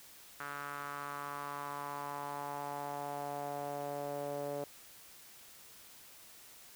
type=tone with band-pass filter sweep; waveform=sawtooth; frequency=143.4 Hz; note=D3; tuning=41 cents flat; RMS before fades=-41 dBFS; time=0.4-4.64 s; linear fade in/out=2 ms; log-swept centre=1400 to 550 Hz; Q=3.4; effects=white hiss -56 dBFS RMS until 6.75 s